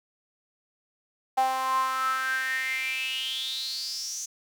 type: tone with high-pass filter sweep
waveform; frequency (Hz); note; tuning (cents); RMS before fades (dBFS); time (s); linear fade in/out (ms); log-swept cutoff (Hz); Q
sawtooth; 261.6; C4; 0; -29; 1.37-4.26; 10; 780 to 6400; 9.9
effects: none